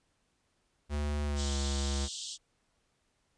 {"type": "tone with pitch glide", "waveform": "square", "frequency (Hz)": [73.42, 69.42], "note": ["D2", "C#2"], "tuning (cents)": [0, 3], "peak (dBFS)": -31, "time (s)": [0.89, 2.09], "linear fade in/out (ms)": 50, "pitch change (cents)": -97, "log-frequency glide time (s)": [1.24, 1.54]}
{"type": "band-pass noise", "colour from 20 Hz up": "pink", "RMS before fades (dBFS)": -41, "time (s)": [1.35, 2.38], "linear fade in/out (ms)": 50, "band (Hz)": [3000, 8500], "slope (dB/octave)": 96}
{"effects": ["pink hiss -75 dBFS RMS until 3.37 s", "resampled to 22050 Hz"]}